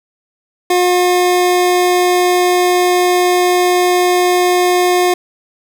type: tone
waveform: 25% pulse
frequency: 358.8 Hz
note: F4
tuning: 47 cents sharp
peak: -6 dBFS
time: 0.7-5.14 s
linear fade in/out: 5 ms
effects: none